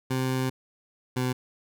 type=tone pair in turn; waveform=20% pulse; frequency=130 / 126.96 Hz; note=C3 / B2; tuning=-11 / +48 cents; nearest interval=unison; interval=41 cents; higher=first; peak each=-20 dBFS; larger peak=neither; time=0.1-0.5 / 1.16-1.33 s; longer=first; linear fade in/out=10 ms; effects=none